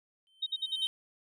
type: tone with exponential growth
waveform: triangle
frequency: 3100 Hz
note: G7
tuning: 20 cents flat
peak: -27 dBFS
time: 0.27-0.87 s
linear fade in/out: 0 ms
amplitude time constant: 130 ms
type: tone bursts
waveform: sine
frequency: 3748 Hz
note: A#7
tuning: 9 cents sharp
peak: -29 dBFS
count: 5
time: 0.42-0.861 s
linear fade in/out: 10 ms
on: 45 ms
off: 54 ms
effects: none